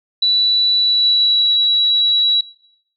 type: tone with pitch glide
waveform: sine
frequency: 3951 to 3903 Hz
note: B7 to B7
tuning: 0 to -21 cents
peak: -11 dBFS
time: 0.22-2.41 s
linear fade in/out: 5 ms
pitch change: -21 cents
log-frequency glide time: 0.76-1.52 s
effects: noise-tail reverb RT60 0.7 s tail -20 dB re dry